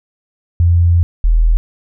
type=tone pair in turn; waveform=sine; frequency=86 / 40.59 Hz; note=F2 / E1; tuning=-26 / -26 cents; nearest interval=octave + minor second; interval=1300 cents; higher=first; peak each=-7 dBFS; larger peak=neither; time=0.6-1.03 / 1.24-1.57 s; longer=first; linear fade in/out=0 ms; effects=none